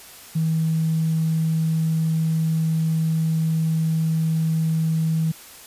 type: tone with tanh clipping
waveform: triangle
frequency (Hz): 160.6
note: E3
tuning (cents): -45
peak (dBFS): -18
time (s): 0.35-5.32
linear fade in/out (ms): 10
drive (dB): 4
effects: white hiss -43 dBFS RMS until 5.66 s + resampled to 32000 Hz